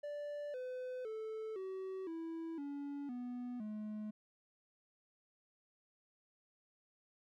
triangle tone with pitch steps, 585 / 506.3 / 438.3 / 379.3 / 328.3 / 284.2 / 246 / 212.9 Hz, D5 / B4 / A4 / F#4 / E4 / C#4 / B3 / G#3, -7 / +43 / -7 / +43 / -7 / +43 / -7 / +43 cents, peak -39 dBFS, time 0.03-4.11 s, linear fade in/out 10 ms, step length 510 ms, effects none

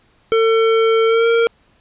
square tone with pitch glide, 450 to 462.4 Hz, A4 to A#4, +39 to -14 cents, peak -12 dBFS, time 0.32-1.47 s, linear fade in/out 0 ms, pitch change +47 cents, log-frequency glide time 1.06-1.27 s, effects pink hiss -56 dBFS RMS until 1.8 s + resampled to 8000 Hz

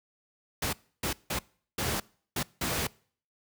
pink noise bursts at uneven times, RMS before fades -30 dBFS, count 6, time 0.62-0.73 / 1.03-1.13 / 1.3-1.39 / 1.78-2 / 2.36-2.43 / 2.61-2.87 s, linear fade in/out 5 ms, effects noise-tail reverb RT60 0.5 s tail -24 dB re dry + high-pass 60 Hz 12 dB/octave

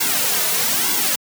white noise with flanger, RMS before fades -19 dBFS, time 0-1.16 s, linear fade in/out 10 ms, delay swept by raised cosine 1.6 to 3.7 ms, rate 1.1 Hz, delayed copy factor -0.95, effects high-pass 150 Hz 12 dB/octave

